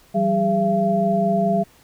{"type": "tone cluster", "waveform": "sine", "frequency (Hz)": [168.7, 193.5, 408.4, 678], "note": ["E3", "G3", "G#4", "E5"], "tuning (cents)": [40, -22, -29, 49], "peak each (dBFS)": [-28, -20, -26, -19], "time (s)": [0.14, 1.64], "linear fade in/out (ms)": 20, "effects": ["pink hiss -53 dBFS RMS until 1.83 s"]}